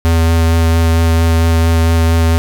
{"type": "tone with vibrato", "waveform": "square", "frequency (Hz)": 82.41, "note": "E2", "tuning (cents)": 0, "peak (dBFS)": -9, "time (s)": [0.05, 2.38], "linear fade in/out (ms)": 0, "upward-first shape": "sine", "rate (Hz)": 4.4, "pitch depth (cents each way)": 13, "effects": []}